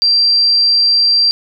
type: tone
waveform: sine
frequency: 4716 Hz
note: D8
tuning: 6 cents sharp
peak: -8 dBFS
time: 0.02-1.31 s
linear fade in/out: 0 ms
effects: none